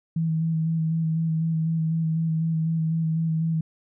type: tone with vibrato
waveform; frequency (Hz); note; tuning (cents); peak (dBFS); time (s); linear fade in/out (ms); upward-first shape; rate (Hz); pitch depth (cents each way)
sine; 161.6; E3; -34; -21; 0.16-3.61; 5; square; 4; 18
effects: none